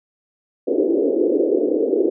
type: band-pass noise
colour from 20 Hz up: pink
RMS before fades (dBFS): -18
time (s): 0.67-2.1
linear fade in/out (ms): 10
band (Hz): 300 to 500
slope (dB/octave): 48
effects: none